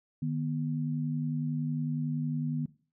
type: tone pair together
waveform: sine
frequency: 152.8 / 243.7 Hz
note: D#3 / B3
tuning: -31 / -23 cents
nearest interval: minor sixth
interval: 808 cents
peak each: -30 / -33 dBFS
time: 0.22-2.66 s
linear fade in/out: 5 ms
effects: noise-tail reverb RT60 0.4 s tail -19 dB re dry